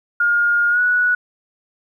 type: tone with pitch glide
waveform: sine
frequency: 1420 to 1469.2 Hz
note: F6 to F#6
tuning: +28 to -13 cents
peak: -13 dBFS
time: 0.2-1.15 s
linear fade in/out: 5 ms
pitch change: +59 cents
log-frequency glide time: 0.7-0.8 s
effects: 9-bit